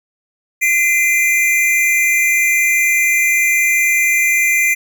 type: tone pair together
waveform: square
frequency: 2055 / 2394 Hz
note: C7 / D7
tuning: -32 / +33 cents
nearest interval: minor third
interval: 265 cents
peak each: -15 dBFS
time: 0.61-4.75 s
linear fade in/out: 20 ms
effects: none